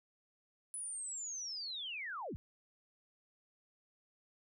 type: linear sweep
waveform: sine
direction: down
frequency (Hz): 10090 to 43.81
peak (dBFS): -40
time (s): 0.74-2.36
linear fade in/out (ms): 0
effects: none